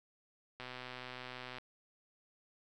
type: click train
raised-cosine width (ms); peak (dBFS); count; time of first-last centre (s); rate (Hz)
0.3; -29; 125; 0.6-1.584; 126
effects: none